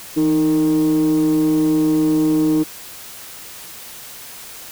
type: tone with frequency modulation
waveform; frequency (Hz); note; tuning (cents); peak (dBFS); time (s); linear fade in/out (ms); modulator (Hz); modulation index
sine; 311.1; D#4; 0; -11; 0.16-2.64; 20; 148; 0.46
effects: tanh soft clip ceiling -11 dBFS + white hiss -36 dBFS RMS until 4.71 s